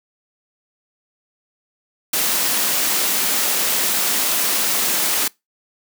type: high-pass noise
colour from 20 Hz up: white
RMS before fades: -19 dBFS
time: 2.13-5.28 s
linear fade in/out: 5 ms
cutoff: 170 Hz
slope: 24 dB/octave
effects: noise-tail reverb RT60 0.2 s tail -24 dB re dry